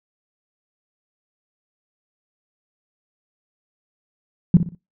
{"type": "tone with echo", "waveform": "sine", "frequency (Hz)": 174.61, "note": "F3", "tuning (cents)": 0, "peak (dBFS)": -6, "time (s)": [4.54, 4.57], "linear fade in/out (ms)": 2, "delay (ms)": 60, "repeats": 3, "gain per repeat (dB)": -10, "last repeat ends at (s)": 4.75, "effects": ["noise-tail reverb RT60 0.2 s tail -20 dB re dry"]}